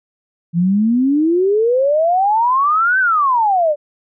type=exponential two-way sweep; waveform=sine; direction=up then down; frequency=164.81 to 1568 to 572 Hz; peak=-11 dBFS; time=0.53-3.76 s; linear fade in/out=50 ms; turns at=2.99 s; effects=none